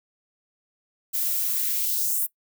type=noise with high-pass filter sweep; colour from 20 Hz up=violet; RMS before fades=-25 dBFS; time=1.13-2.27 s; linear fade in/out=20 ms; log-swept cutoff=280 to 11000 Hz; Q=1.5; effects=noise-tail reverb RT60 0.1 s tail -20 dB re dry